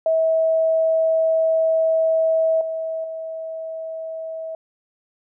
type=tone with level steps; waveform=sine; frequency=646 Hz; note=E5; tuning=35 cents flat; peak=-15 / -23 / -27 dBFS; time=0.06-4.55 s; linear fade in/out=2 ms; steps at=2.61 / 3.04 s; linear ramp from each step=2 ms; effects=none

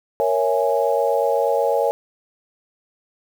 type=chord; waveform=sine; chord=A# half-diminished seventh; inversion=none; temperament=equal; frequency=466.2 / 554.4 / 659.3 / 830.6 Hz; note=A#4 / C#5 / E5 / G#5; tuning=0 / 0 / 0 / 0 cents; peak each=-21 / -20 / -24 / -23 dBFS; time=0.2-1.91 s; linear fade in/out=0 ms; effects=7-bit

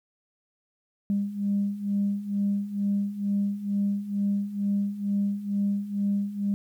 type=beating tone pair; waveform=sine; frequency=200 / 202.2 Hz; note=G3 / G#3; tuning=+35 / -46 cents; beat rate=2.2 Hz; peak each=-29 / -25 dBFS; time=1.1-6.54 s; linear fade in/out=0 ms; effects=tanh soft clip ceiling -17 dBFS + 10-bit

